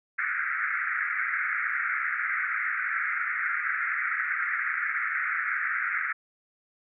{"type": "band-pass noise", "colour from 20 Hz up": "pink", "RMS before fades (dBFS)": -29, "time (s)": [0.18, 6.13], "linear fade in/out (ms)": 10, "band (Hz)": [1300, 2200], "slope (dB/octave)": 96, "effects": []}